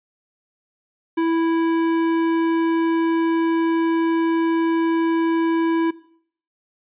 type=tone with tanh clipping; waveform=sine; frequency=329.6 Hz; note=E4; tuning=in tune; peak=-19 dBFS; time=1.17-5.91 s; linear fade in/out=10 ms; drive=15 dB; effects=noise-tail reverb RT60 0.6 s tail -19 dB re dry + resampled to 8000 Hz